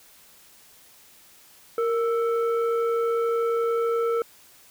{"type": "tone pair together", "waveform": "sine", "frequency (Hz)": [464.1, 1321], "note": ["A#4", "E6"], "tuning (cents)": [-8, 3], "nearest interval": "octave + tritone", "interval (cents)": 1811, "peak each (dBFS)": [-20, -27], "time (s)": [1.78, 4.22], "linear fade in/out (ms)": 2, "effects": ["tanh soft clip ceiling -18 dBFS", "white hiss -53 dBFS RMS until 4.7 s"]}